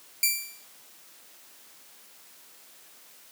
5% pulse tone with exponential decay, 2349 Hz, D7, in tune, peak -8 dBFS, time 0.23-0.65 s, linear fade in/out 2 ms, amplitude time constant 90 ms, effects white hiss -53 dBFS RMS until 3.31 s + high-pass 200 Hz 12 dB/octave

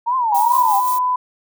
sine tone with vibrato, 912 Hz, A#5, 38 cents flat, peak -15 dBFS, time 0.06-0.81 s, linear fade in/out 20 ms, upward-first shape triangle, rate 2.5 Hz, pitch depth 260 cents each way
sine tone with pitch glide, 956 to 1000.6 Hz, A#5 to B5, +43 to +22 cents, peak -15 dBFS, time 0.32-1.16 s, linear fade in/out 5 ms, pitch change +79 cents, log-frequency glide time 0.5-0.62 s
violet noise with tremolo, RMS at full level -26 dBFS, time 0.34-0.99 s, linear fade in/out 10 ms, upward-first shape sine, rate 5.7 Hz, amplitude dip 45%
effects none

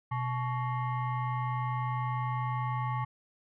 sine tone with frequency modulation, 125.4 Hz, B2, 27 cents sharp, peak -29 dBFS, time 0.11-3.05 s, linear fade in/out 10 ms, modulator 991 Hz, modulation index 1, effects none

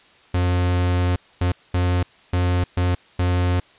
45% pulse tone bursts at uneven times, 89.3 Hz, F2, 39 cents sharp, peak -17 dBFS, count 6, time 0.34-1.16 / 1.41-1.52 / 1.74-2.03 / 2.33-2.64 / 2.77-2.95 / 3.19-3.6 s, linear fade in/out 5 ms, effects white hiss -52 dBFS RMS until 3.78 s + resampled to 8000 Hz

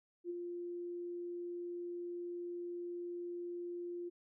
sine tone with ADSR envelope, 349.3 Hz, F4, in tune, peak -36 dBFS, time 0.24-4.1 s, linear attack 59 ms, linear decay 20 ms, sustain -4 dB, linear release 21 ms, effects none

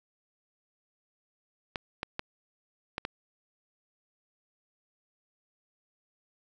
clicks, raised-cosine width 0.3 ms, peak -16 dBFS, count 5, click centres 1.758 / 2.031 / 2.194 / 2.981 / 3.051 s, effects none

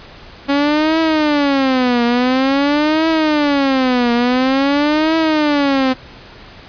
sawtooth tone with vibrato, 277.2 Hz, C#4, in tune, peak -8 dBFS, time 0.48-5.94 s, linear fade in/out 20 ms, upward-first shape triangle, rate 0.48 Hz, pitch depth 280 cents each way, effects pink hiss -38 dBFS RMS until 6.68 s + resampled to 11025 Hz

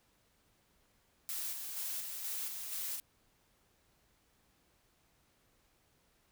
blue noise with tremolo, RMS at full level -39 dBFS, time 1.29-3 s, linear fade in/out 0 ms, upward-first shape square, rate 2.1 Hz, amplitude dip 35%, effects pink hiss -72 dBFS RMS until 6.31 s

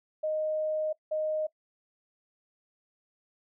sine tone bursts at uneven times, 620 Hz, D#5, 6 cents flat, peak -27 dBFS, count 2, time 0.23-0.93 / 1.11-1.47 s, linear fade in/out 10 ms, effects noise-tail reverb RT60 0.1 s tail -20 dB re dry

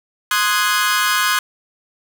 sawtooth chord, Ab dominant seventh, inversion first, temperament equal, 1046.5 / 1244.5 / 1480 / 1661.2 Hz, C6 / Eb6 / Gb6 / Ab6, 0 / 0 / 0 / 0 cents, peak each -17 dBFS, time 0.31-1.39 s, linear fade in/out 2 ms, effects none

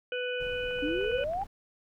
harmonic tone, 496.1 Hz, B4, 8 cents sharp, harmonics 1 / 3 / 5 / 6, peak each -32 / -37 / -39 / -40 dBFS, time 0.12-1.24 s, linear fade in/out 2 ms
brown noise, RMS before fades -45 dBFS, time 0.4-1.47 s, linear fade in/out 5 ms
clicks, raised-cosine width 0.5 ms, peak -34 dBFS, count 10, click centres 0.71 / 0.788 / 0.883 / 1.012 / 1.044 / 1.116 / 1.184 / 1.242 / 1.335 / 1.417 s
sine exponential sweep, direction up, 280.6 to 824 Hz, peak -29 dBFS, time 0.82-1.44 s, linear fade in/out 10 ms
effects none

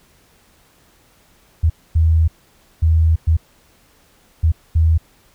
sine tone bursts at uneven times, 80.7 Hz, E2, 36 cents flat, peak -10 dBFS, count 6, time 1.63-1.7 / 1.95-2.28 / 2.82-3.16 / 3.27-3.37 / 4.43-4.52 / 4.75-4.98 s, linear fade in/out 10 ms, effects pink hiss -54 dBFS RMS until 5.34 s

